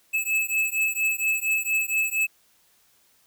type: beating tone pair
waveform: square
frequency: 2600 / 2604.3 Hz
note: E7 / E7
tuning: -24 / -22 cents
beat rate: 4.3 Hz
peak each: -26 dBFS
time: 0.13-2.27 s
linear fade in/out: 20 ms
effects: white hiss -62 dBFS RMS until 3.26 s